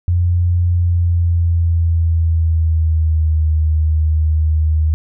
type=tone with pitch glide; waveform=sine; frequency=87.6 to 78.04 Hz; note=F2 to D#2; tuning=+6 to +6 cents; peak=-11 dBFS; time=0.08-4.94 s; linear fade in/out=0 ms; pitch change=-200 cents; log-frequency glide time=0.71-3.46 s; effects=none